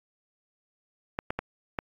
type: clicks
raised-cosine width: 0.5 ms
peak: -14 dBFS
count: 4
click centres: 1.189 / 1.305 / 1.39 / 1.788 s
effects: AAC 64 kbps